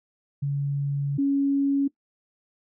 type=tone pair in turn; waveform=sine; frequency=141.3 / 278.3 Hz; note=C#3 / C#4; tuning=+34 / +7 cents; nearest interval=octave; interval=1173 cents; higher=second; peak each=-23 / -19 dBFS; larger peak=second; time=0.42-1.18 / 1.18-1.88 s; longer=first; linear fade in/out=10 ms; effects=noise-tail reverb RT60 0.1 s tail -19 dB re dry